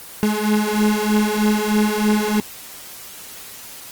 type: beating tone pair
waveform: 35% pulse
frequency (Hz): 210 / 213.2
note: G#3 / G#3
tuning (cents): +19 / +46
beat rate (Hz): 3.2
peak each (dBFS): -17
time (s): 0.23-2.4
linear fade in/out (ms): 0
effects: white hiss -37 dBFS RMS until 3.91 s + Opus 24 kbps